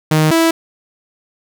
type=tone pair in turn; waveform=sawtooth; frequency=155.56 / 328.5 Hz; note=D#3 / E4; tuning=0 / -6 cents; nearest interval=octave + minor second; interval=1294 cents; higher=second; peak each=-6 dBFS; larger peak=neither; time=0.11-0.31 / 0.31-0.51 s; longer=neither; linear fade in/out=5 ms; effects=none